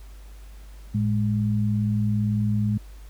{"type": "tone pair together", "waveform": "sine", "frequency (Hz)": [109.88, 207.7], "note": ["A2", "G#3"], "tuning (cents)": [-2, 0], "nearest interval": "major seventh", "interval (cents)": 1102, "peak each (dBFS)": [-22, -24], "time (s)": [0.94, 2.78], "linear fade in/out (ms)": 10, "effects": ["added 50 Hz sine -40 dBFS peak until 3.09 s", "pink hiss -55 dBFS RMS until 3.09 s"]}